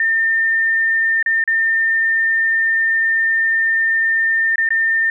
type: tone with dropouts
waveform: sine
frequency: 1807 Hz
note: A6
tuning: 46 cents sharp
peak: -13 dBFS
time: 0-5.1 s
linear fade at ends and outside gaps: 2 ms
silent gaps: 1.227-1.261 / 1.44-1.476 / 4.558-4.581 / 4.69-4.705 s
effects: none